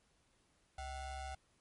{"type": "ring-modulated tone", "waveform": "square", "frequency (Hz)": 349.2, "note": "F4", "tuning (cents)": 0, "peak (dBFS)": -40, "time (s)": [0.78, 1.35], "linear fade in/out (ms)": 5, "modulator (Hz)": 417, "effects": ["pink hiss -74 dBFS RMS until 1.6 s", "MP3 48 kbps"]}